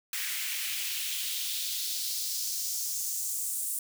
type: noise with high-pass filter sweep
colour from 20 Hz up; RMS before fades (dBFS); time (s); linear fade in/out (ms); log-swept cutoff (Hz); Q
white; -33; 0.13-3.79; 2; 1900 to 9000; 2
effects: none